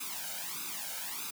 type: noise with flanger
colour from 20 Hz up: white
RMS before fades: -39 dBFS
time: 0-1.31 s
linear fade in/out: 10 ms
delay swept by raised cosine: 0.79 to 1.35 ms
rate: 1.6 Hz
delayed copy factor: +0.85
effects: high-pass 200 Hz 12 dB/octave